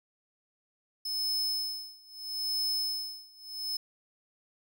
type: tone with tremolo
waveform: 45% pulse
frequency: 5210 Hz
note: E8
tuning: 21 cents flat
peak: -28 dBFS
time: 1.05-3.77 s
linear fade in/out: 5 ms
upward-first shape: sine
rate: 0.77 Hz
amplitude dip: 95%
effects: none